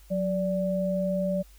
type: tone pair together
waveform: sine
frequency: 183.51 / 583 Hz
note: F#3 / D5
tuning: -14 / -13 cents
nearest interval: octave + minor sixth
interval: 2001 cents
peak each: -27 dBFS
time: 0.1-1.43 s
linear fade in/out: 20 ms
effects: added 50 Hz sine -50 dBFS peak until 1.58 s + white hiss -59 dBFS RMS until 1.58 s